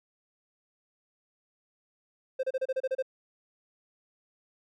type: tone bursts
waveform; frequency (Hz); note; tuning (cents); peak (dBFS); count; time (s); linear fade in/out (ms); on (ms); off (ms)
triangle; 523.3; C5; 0; -24; 9; 2.39-3.025; 10; 43; 31
effects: none